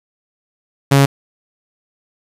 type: tone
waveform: sawtooth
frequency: 138.59 Hz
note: C#3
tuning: in tune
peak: -4 dBFS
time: 0.91-1.06 s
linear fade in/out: 10 ms
effects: resampled to 32000 Hz + 7-bit